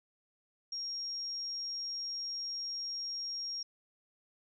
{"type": "tone", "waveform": "sine", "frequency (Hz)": 5580, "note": "F8", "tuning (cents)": -2, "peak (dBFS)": -36, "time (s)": [0.72, 3.63], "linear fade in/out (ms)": 5, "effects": []}